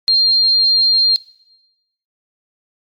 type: tone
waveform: sine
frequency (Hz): 4198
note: C8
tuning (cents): +5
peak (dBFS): -9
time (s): 0.08-1.16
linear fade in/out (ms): 0
effects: noise-tail reverb RT60 0.9 s tail -19 dB re dry + MP3 96 kbps